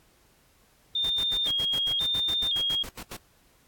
sine tone with vibrato, 3437 Hz, A7, 41 cents flat, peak -24 dBFS, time 0.95-2.83 s, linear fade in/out 5 ms, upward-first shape square, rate 0.96 Hz, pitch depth 88 cents each way
pink noise bursts, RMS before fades -39 dBFS, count 16, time 1.04-3.168 s, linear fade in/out 5 ms, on 58 ms, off 80 ms
effects pink hiss -62 dBFS RMS until 3.67 s + AAC 64 kbps

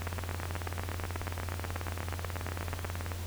two click trains, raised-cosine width 0.5 ms, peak -20 / -21 dBFS, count 24 / 58, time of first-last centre 0.07-2.851 / 0.02-3.118 s, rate 8.27 / 18.4 Hz, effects added 87 Hz sine -36 dBFS peak until 3.26 s + pink hiss -45 dBFS RMS until 3.26 s

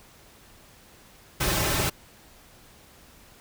pink noise with comb filter, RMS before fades -25 dBFS, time 1.4-1.9 s, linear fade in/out 10 ms, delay 4.2 ms, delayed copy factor -0.6, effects pink hiss -53 dBFS RMS until 3.4 s

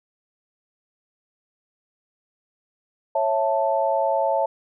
sine chord, A major, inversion first, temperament just, 550 / 660 / 880 Hz, C#5 / E5 / A5, -14 / +2 / 0 cents, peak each -23 dBFS, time 3.15-4.46 s, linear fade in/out 5 ms, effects none

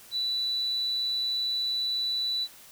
sine tone, 3964 Hz, B7, 6 cents sharp, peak -26 dBFS, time 0.11-2.48 s, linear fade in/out 50 ms, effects white hiss -51 dBFS RMS until 2.71 s

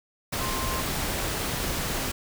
sine tone in noise, 1053 Hz, C6, 11 cents sharp, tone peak -33 dBFS, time 0.4-0.82 s, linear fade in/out 10 ms, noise pink, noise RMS -29 dBFS, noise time 0.32-2.12 s, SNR -7 dB, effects none

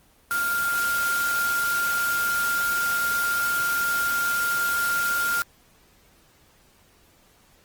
sine tone in noise, 1399 Hz, F6, 3 cents sharp, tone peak -22 dBFS, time 0.31-5.42 s, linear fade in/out 0 ms, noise white, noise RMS -31 dBFS, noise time 0.31-5.42 s, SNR +6 dB, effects pink hiss -58 dBFS RMS until 7.64 s + Opus 24 kbps

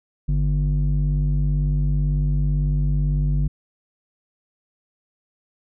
square tone with low-pass filter, 49 Hz, G1, in tune, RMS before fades -20 dBFS, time 0.28-3.48 s, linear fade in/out 10 ms, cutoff 170 Hz, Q 3, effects none

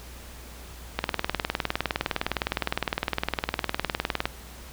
click train, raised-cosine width 0.3 ms, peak -8 dBFS, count 65, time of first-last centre 0.99-4.255 s, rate 19.6 Hz, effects added 60 Hz sine -43 dBFS peak until 4.72 s + pink hiss -46 dBFS RMS until 4.72 s

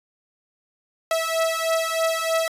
sawtooth beating tone pair, 651 / 654.2 Hz, E5 / E5, -22 / -13 cents, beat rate 3.2 Hz, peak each -20 dBFS, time 1.11-2.48 s, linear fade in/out 2 ms, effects resampled to 32000 Hz

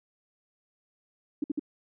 sine tone bursts, 293.7 Hz, D4, in tune, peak -25 dBFS, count 3, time 1.42-1.595 s, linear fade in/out 5 ms, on 21 ms, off 56 ms, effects none

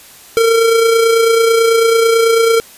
square tone with amplitude modulation, 456.3 Hz, A#4, 37 cents flat, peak -7 dBFS, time 0.37-2.6 s, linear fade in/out 0 ms, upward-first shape sine, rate 29.1 Hz, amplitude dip 40%, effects white hiss -39 dBFS RMS until 2.77 s + resampled to 32000 Hz

